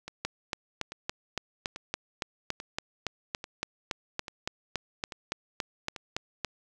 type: two click trains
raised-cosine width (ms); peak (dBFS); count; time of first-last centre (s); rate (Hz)
0.2; -13 / -22; 23 / 8; 0.25-6.447 / 0.08-5.962; 3.55 / 1.19
effects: none